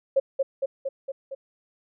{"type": "tone with echo", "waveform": "sine", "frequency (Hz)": 541, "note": "C#5", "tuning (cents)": -42, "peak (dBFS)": -16, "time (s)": [0.16, 0.2], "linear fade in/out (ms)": 10, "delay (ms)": 230, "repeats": 5, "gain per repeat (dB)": -3, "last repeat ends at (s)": 1.35, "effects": []}